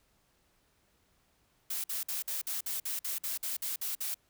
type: noise bursts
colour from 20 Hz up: blue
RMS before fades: -35 dBFS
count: 13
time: 1.7-4.144 s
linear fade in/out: 5 ms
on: 140 ms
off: 52 ms
effects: pink hiss -71 dBFS RMS until 4.29 s